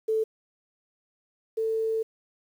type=tone pair in turn; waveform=sine; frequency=440 / 444.9 Hz; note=A4 / A4; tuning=0 / +19 cents; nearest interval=unison; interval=19 cents; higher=second; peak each=-22 / -24 dBFS; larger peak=first; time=0.08-0.24 / 1.57-2.03 s; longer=second; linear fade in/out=10 ms; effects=9-bit